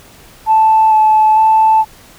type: tone with vibrato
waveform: sine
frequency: 872 Hz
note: A5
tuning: 16 cents flat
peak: -5 dBFS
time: 0.46-1.85 s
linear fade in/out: 50 ms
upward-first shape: square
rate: 1.1 Hz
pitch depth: 12 cents each way
effects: tanh soft clip ceiling -1 dBFS + pink hiss -41 dBFS RMS until 2.18 s